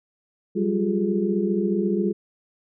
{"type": "tone cluster", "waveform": "sine", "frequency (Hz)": [184.7, 199.2, 351.4, 395.7, 423.8], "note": ["F#3", "G3", "F4", "G4", "G#4"], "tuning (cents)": [-3, 28, 11, 16, 35], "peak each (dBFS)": [-31, -23, -25, -31, -28], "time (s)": [0.55, 2.13], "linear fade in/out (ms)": 20, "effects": []}